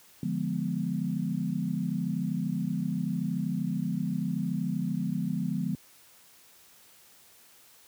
sine chord, D diminished seventh, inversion none, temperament equal, 146.83 / 174.61 / 207.7 / 246.9 Hz, D3 / F3 / Ab3 / Cb4, 0 / 0 / 0 / 0 cents, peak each -35 / -31 / -33 / -34 dBFS, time 0.23-5.75 s, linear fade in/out 2 ms, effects white hiss -57 dBFS RMS until 7.87 s + high-pass 60 Hz 12 dB/octave

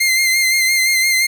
sawtooth tone with vibrato, 2093 Hz, C7, in tune, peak -9 dBFS, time 0-1.27 s, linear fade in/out 10 ms, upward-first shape sine, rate 5.8 Hz, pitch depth 32 cents each way, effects none

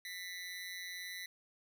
25% pulse tone with amplitude modulation, 1980 Hz, B6, 4 cents sharp, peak -36 dBFS, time 0.05-1.26 s, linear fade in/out 2 ms, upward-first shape sine, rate 182 Hz, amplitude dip 70%, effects none

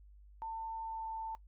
sine tone with pitch glide, 897 to 891.3 Hz, A5 to A5, +33 to +22 cents, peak -38 dBFS, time 0.42-1.35 s, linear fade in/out 0 ms, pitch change -11 cents, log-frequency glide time 0.82-1.06 s, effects noise-tail reverb RT60 0.1 s tail -19 dB re dry + added 50 Hz sine -55 dBFS peak until 1.47 s

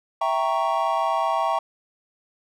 triangle chord, E diminished seventh, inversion none, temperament equal, 659.3 / 784 / 932.3 / 1108.7 Hz, E5 / G5 / Bb5 / Db6, 0 / 0 / 0 / 0 cents, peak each -24 dBFS, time 0.21-1.59 s, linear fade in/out 5 ms, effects none

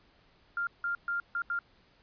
sine tone bursts at uneven times, 1396.9 Hz, F6, in tune, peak -29 dBFS, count 5, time 0.57-0.67 / 0.84-0.95 / 1.08-1.2 / 1.35-1.42 / 1.5-1.59 s, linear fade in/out 2 ms, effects pink hiss -64 dBFS RMS until 2.02 s + resampled to 11025 Hz

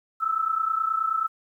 sine tone pair together, 1291.6 / 1321 Hz, E6 / E6, -36 / +3 cents, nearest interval unison, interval 39 cents, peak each -27 / -24 dBFS, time 0.2-1.28 s, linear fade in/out 20 ms, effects 10-bit

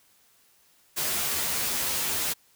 white noise with comb filter, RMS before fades -28 dBFS, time 0.96-2.34 s, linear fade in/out 20 ms, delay 13 ms, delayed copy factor +0.8, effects white hiss -62 dBFS RMS until 2.55 s

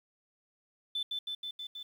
sine tone with echo, 3520 Hz, A7, in tune, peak -30 dBFS, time 0.95-1.03 s, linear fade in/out 5 ms, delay 160 ms, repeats 5, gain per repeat -2 dB, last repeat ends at 1.83 s, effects tanh soft clip ceiling -27 dBFS + 10-bit

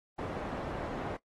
white low-pass noise, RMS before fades -38 dBFS, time 0.18-1.17 s, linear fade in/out 10 ms, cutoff 720 Hz, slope 12 dB/octave, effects noise-tail reverb RT60 0.1 s tail -19 dB re dry + AAC 32 kbps

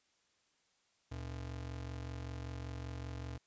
square ring-modulated tone, 93.8 Hz, F#2, 24 cents sharp, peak -39 dBFS, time 1.11-3.38 s, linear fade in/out 10 ms, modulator 22.6 Hz, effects white hiss -75 dBFS RMS until 3.46 s + resampled to 16000 Hz

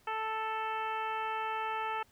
harmonic tone, 440 Hz, A4, in tune, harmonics 1 / 2 / 3 / 4 / 5 / 6 / 7, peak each -43 / -35 / -38 / -44 / -47 / -44 / -51 dBFS, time 0.07-2.03 s, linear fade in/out 5 ms, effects pink hiss -66 dBFS RMS until 2.11 s

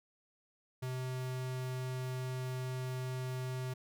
square tone, 128.4 Hz, C3, 32 cents flat, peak -37 dBFS, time 0.82-3.74 s, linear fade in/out 10 ms, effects none

